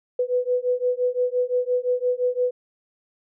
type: beating tone pair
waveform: sine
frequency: 493.9 / 499.7 Hz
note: B4 / B4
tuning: 0 / +20 cents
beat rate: 5.8 Hz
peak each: -23 dBFS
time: 0.19-2.51 s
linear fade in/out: 5 ms
effects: none